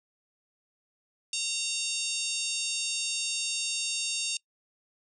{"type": "harmonic tone", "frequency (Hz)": 920, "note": "A#5", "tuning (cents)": -23, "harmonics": [3, 4, 5, 6, 7, 8, 9, 10], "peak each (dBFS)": [-35, -36, -37, -38, -38, -39, -40, -40], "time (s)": [1.33, 4.37], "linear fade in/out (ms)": 2, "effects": ["noise-tail reverb RT60 0.1 s tail -23 dB re dry"]}